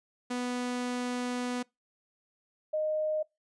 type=tone pair in turn; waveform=sawtooth / sine; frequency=246.9 / 617.7 Hz; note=B3 / D#5; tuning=0 / -13 cents; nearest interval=octave + major third; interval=1587 cents; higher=second; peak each=-27 dBFS; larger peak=neither; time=0.3-1.63 / 2.73-3.23 s; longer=first; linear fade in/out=10 ms; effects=noise-tail reverb RT60 0.2 s tail -24 dB re dry + resampled to 22050 Hz